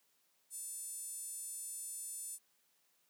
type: tone with high-pass filter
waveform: 5% pulse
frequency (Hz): 880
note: A5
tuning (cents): 0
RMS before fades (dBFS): -45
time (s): 0.5-2.39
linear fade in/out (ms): 50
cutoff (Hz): 9100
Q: 3.5
effects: white hiss -75 dBFS RMS until 3.09 s + high-pass 150 Hz 12 dB/octave